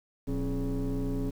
sine tone with frequency modulation, 120 Hz, B2, 49 cents flat, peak -25 dBFS, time 0.27-1.31 s, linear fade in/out 20 ms, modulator 151 Hz, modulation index 1.7, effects tanh soft clip ceiling -27 dBFS + 9-bit

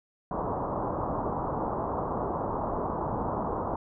white low-pass noise, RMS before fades -31 dBFS, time 0.31-3.76 s, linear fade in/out 2 ms, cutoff 1100 Hz, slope 48 dB/octave, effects none

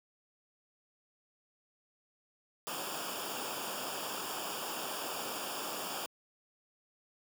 pink noise with comb filter, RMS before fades -39 dBFS, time 2.67-6.06 s, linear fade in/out 0 ms, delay 0.49 ms, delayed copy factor -0.8, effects high-pass 200 Hz 12 dB/octave

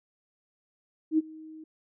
sine tone with ADSR envelope, 314.7 Hz, D#4, 20 cents sharp, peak -18 dBFS, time 1.11-1.64 s, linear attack 73 ms, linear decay 26 ms, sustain -24 dB, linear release 5 ms, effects none

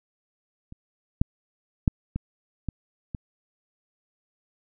clicks, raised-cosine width 5 ms, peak -29 / -7 / -6 / -16 / -16 / -19 dBFS, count 6, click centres 0.724 / 1.215 / 1.878 / 2.16 / 2.687 / 3.148 s, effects none

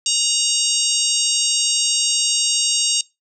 harmonic tone with a mistuned harmonic, 932.3 Hz, A#5, in tune, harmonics 3 / 4 / 5 / 6 / 7 / 8 / 9, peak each -24 / -24 / -24 / -24 / -24 / -24 / -24 dBFS, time 0.06-3.01 s, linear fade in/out 2 ms, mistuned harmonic 3, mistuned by +27 cents, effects noise-tail reverb RT60 0.2 s tail -21 dB re dry

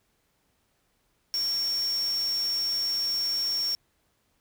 sine tone in noise, 5500 Hz, F8, 27 cents flat, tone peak -25 dBFS, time 1.34-3.75 s, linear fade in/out 0 ms, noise white, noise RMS -42 dBFS, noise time 1.34-3.75 s, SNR +14 dB, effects pink hiss -71 dBFS RMS until 4.4 s

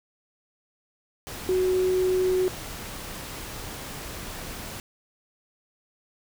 sine tone in noise, 370 Hz, F#4, in tune, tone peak -20 dBFS, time 1.49-2.48 s, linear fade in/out 0 ms, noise pink, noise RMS -37 dBFS, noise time 1.27-4.8 s, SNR +14 dB, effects none

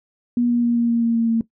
sine tone with pitch steps, 241 / 239.1 / 237.1 / 235.2 / 233.3 / 231.4 / 229.6 / 227.7 Hz, B3 / A#3 / A#3 / A#3 / A#3 / A#3 / A#3 / A#3, -42 / +44 / +30 / +16 / +2 / -13 / -26 / -40 cents, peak -15 dBFS, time 0.37-1.41 s, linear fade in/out 2 ms, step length 130 ms, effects noise-tail reverb RT60 0.1 s tail -17 dB re dry

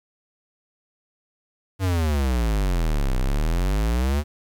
square exponential two-way sweep, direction down then up, 98 to 30.87 to 76.3 Hz, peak -20 dBFS, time 1.79-4.24 s, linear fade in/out 50 ms, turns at 3.17 s, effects 9-bit

